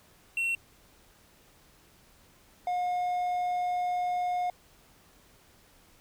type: tone pair in turn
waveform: triangle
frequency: 2720 / 717.9 Hz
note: F7 / F5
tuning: -46 / +48 cents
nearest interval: octave + major seventh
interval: 2306 cents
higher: first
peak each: -25 / -25 dBFS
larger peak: neither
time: 0.37-0.55 / 2.67-4.5 s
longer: second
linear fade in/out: 2 ms
effects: pink hiss -60 dBFS RMS until 6 s